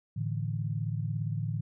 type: chord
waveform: sine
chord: A suspended fourth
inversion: none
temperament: equal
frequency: 110 / 146.83 / 164.81 Hz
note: A2 / D3 / E3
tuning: 0 / 0 / 0 cents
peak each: -32 / -34 / -37 dBFS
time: 0.16-1.61 s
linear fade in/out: 10 ms
effects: none